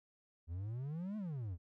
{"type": "exponential two-way sweep", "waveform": "triangle", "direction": "up then down", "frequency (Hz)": [79.5, 220, 79.5], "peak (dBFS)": -37, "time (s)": [0.47, 1.58], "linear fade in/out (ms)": 50, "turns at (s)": 1.17, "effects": []}